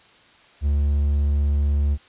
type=tone; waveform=triangle; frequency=72 Hz; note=D2; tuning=34 cents flat; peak=-15 dBFS; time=0.61-1.98 s; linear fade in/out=50 ms; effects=white hiss -52 dBFS RMS until 2.08 s + resampled to 8000 Hz